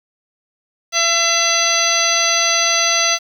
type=harmonic tone; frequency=674 Hz; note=E5; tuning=38 cents sharp; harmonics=1 / 2 / 3 / 4 / 5 / 6 / 7 / 9; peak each=-23 / -22 / -22 / -22 / -23 / -23 / -22 / -18 dBFS; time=0.92-3.19 s; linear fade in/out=50 ms; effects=7-bit